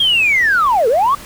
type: linear two-way sweep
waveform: sine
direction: down then up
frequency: 3282 to 425.9 to 1184 Hz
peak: -9 dBFS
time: 0-1.15 s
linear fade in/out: 5 ms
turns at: 0.88 s
effects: tanh soft clip ceiling -6 dBFS + pink hiss -35 dBFS RMS until 1.25 s